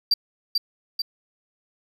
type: tone with echo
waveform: triangle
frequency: 4699 Hz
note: D8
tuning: in tune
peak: -13 dBFS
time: 0.11-0.14 s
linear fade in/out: 5 ms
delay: 440 ms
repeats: 2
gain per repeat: -4 dB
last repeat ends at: 1.02 s
effects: tanh soft clip ceiling -10 dBFS